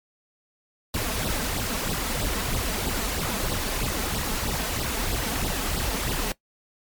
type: noise with flanger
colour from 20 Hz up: pink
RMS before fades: -27 dBFS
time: 0.94-6.32 s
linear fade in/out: 2 ms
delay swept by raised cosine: 0.22 to 4.62 ms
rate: 3.1 Hz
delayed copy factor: +0.75
effects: noise-tail reverb RT60 0.1 s tail -20 dB re dry + MP3 96 kbps